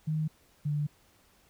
sine tone pair in turn, 155.56 / 147.68 Hz, D#3 / D3, 0 / +10 cents, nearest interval minor second, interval 90 cents, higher first, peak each -27 dBFS, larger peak neither, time 0.07-0.28 / 0.65-0.87 s, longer second, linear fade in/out 10 ms, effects pink hiss -64 dBFS RMS until 1.49 s

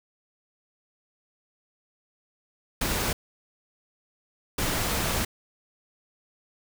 pink noise bursts at uneven times, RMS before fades -27 dBFS, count 2, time 2.81-3.13 / 4.58-5.25 s, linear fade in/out 5 ms, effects none

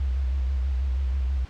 sine tone with vibrato, 65.41 Hz, C2, in tune, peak -22 dBFS, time 0-1.45 s, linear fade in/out 5 ms, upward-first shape square, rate 6.2 Hz, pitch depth 65 cents each way, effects pink hiss -48 dBFS RMS until 1.49 s + low-pass 4000 Hz 12 dB/octave

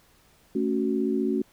sine chord, F# minor, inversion first, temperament just, 222 / 277.5 / 370 Hz, A3 / C#4 / F#4, +16 / +2 / 0 cents, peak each -27 dBFS, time 0.55-1.42 s, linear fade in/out 5 ms, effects pink hiss -60 dBFS RMS until 1.52 s

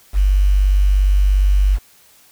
sine tone with quantisation, 48.58 Hz, G1, 15 cents flat, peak -10 dBFS, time 0.13-1.79 s, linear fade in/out 50 ms, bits 6, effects white hiss -50 dBFS RMS until 2.31 s

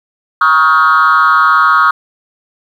sine tone with frequency modulation, 1262 Hz, D#6, 24 cents sharp, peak -4 dBFS, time 0.41-1.91 s, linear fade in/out 5 ms, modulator 154 Hz, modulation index 1.3, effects tanh soft clip ceiling -3 dBFS + 7-bit

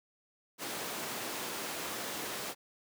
pink high-pass noise, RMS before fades -39 dBFS, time 0.58-2.55 s, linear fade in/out 50 ms, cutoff 280 Hz, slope 12 dB/octave, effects none

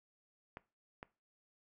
clicks, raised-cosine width 0.5 ms, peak -30 dBFS, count 2, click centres 0.571 / 1.029 s, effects noise-tail reverb RT60 0.3 s tail -20 dB re dry

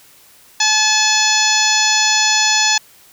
harmonic tone, 860 Hz, A5, 40 cents flat, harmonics 1 / 2 / 3 / 4 / 5 / 6 / 7 / 8, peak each -20 / -20 / -20 / -20 / -20 / -20 / -20 / -20 dBFS, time 0.6-2.78 s, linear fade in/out 5 ms, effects white hiss -47 dBFS RMS until 3.12 s

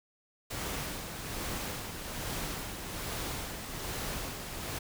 pink noise with tremolo, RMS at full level -36 dBFS, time 0.5-4.79 s, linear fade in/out 10 ms, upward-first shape sine, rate 1.2 Hz, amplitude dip 45%, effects none

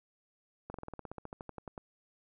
slowing click train, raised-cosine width 1 ms, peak -28 dBFS, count 17, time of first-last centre 0.7-1.778 s, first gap 42 ms, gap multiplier 1.06, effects none

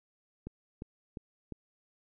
click train, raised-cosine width 3 ms, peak -27 dBFS, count 4, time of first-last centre 0.47-1.523 s, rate 2.85 Hz, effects none

